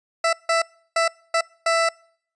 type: tone bursts at uneven times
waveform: 20% pulse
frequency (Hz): 663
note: E5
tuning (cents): +10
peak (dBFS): -12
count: 5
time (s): 0.24-0.33 / 0.49-0.62 / 0.96-1.08 / 1.34-1.41 / 1.66-1.89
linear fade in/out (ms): 5
effects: noise-tail reverb RT60 0.6 s tail -26 dB re dry + resampled to 22050 Hz